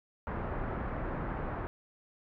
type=low-pass noise; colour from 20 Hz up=pink; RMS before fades=-36 dBFS; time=0.27-1.67 s; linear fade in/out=0 ms; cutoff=1600 Hz; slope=24 dB/octave; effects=none